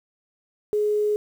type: tone with quantisation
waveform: sine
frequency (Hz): 419.8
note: G#4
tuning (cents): +19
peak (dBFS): -19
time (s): 0.73-1.16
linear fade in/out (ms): 0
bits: 8
effects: none